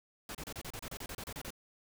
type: noise bursts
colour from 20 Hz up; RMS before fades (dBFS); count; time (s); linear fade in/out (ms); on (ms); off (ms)
pink; -43; 14; 0.29-1.505; 2; 58; 31
effects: none